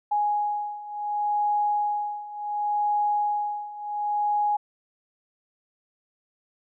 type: beating tone pair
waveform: sine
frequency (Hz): 830.6 / 831.29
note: G#5 / G#5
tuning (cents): 0 / +1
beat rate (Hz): 0.69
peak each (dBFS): -28 / -25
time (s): 0.11-4.57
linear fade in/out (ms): 10
effects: none